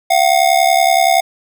square ring-modulated tone, 720 Hz, F#5, 47 cents flat, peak -7 dBFS, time 0.1-1.21 s, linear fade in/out 10 ms, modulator 35.3 Hz, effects none

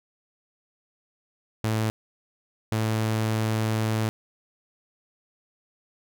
sawtooth tone pair in turn, 110 / 110 Hz, A2 / A2, 0 / 0 cents, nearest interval unison, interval 0 cents, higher neither, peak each -19 / -19 dBFS, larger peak neither, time 1.64-1.9 / 2.72-4.09 s, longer second, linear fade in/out 0 ms, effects none

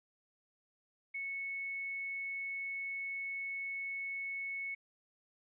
sine tone with quantisation, 2206 Hz, C#7, 9 cents flat, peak -37 dBFS, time 1.14-4.75 s, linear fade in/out 10 ms, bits 11, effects resampled to 8000 Hz

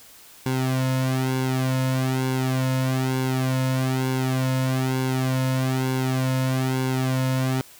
sawtooth tone with flanger, 130.3 Hz, C3, 7 cents flat, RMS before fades -23 dBFS, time 0.46-7.61 s, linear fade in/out 0 ms, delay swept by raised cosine 1.6 to 2.6 ms, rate 1.1 Hz, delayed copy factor -0.85, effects white hiss -48 dBFS RMS until 7.79 s

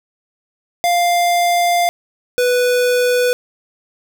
square tone pair in turn, 698.5 / 493.9 Hz, F5 / B4, 0 / 0 cents, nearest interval tritone, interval 600 cents, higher first, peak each -13 dBFS, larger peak neither, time 0.84-1.89 / 2.38-3.33 s, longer first, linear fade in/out 0 ms, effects none

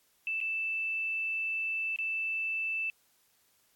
sine tone with dropouts, 2645 Hz, E7, 5 cents sharp, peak -30 dBFS, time 0.27-2.9 s, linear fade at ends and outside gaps 1 ms, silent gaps 0.404-0.412 / 1.961-1.987 s, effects white hiss -69 dBFS RMS until 3.75 s + AAC 64 kbps

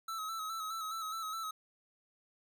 square tone with vibrato, 1300 Hz, E6, 24 cents flat, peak -38 dBFS, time 0.08-1.51 s, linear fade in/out 5 ms, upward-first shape square, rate 4.8 Hz, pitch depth 36 cents each way, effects none

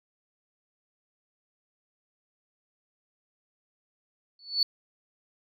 sine tone with exponential growth, 4451 Hz, C#8, 6 cents sharp, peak -17 dBFS, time 4.39-4.63 s, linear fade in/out 2 ms, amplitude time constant 52 ms, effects tanh soft clip ceiling -14 dBFS

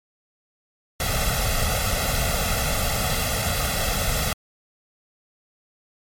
pink noise with comb filter, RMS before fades -23 dBFS, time 1-4.33 s, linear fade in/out 2 ms, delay 1.5 ms, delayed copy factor +0.85, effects MP3 64 kbps

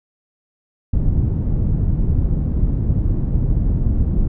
pink low-pass noise, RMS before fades -17 dBFS, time 0.93-4.28 s, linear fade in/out 5 ms, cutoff 160 Hz, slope 12 dB/octave, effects none

